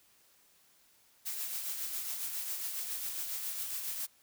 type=noise with tremolo; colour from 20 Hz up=blue; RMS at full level=-36 dBFS; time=1.25-4.07 s; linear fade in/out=20 ms; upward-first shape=triangle; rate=7.3 Hz; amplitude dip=45%; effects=white hiss -66 dBFS RMS until 4.22 s